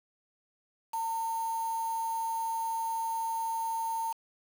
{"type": "tone with quantisation", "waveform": "sine", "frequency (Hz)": 908, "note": "A#5", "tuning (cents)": -46, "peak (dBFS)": -30, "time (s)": [0.93, 4.13], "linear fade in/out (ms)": 10, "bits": 7, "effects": []}